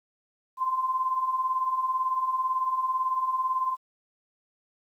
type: beating tone pair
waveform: sine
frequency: 1022 / 1040 Hz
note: C6 / C6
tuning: -41 / -11 cents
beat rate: 18 Hz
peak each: -32 / -25 dBFS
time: 0.57-3.77 s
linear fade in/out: 50 ms
effects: 10-bit